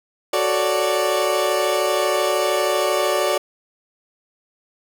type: chord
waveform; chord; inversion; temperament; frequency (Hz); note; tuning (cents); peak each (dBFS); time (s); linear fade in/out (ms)
30% pulse; D major seventh; first; equal; 370 / 440 / 554.4 / 587.3; F#4 / A4 / C#5 / D5; 0 / 0 / 0 / 0; -21 / -23 / -23 / -18; 0.33-3.38; 5
effects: none